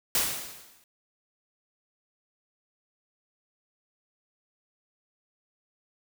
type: noise with exponential decay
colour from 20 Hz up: white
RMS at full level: -23 dBFS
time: 0.15-0.84 s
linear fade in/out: 1 ms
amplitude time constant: 150 ms
effects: none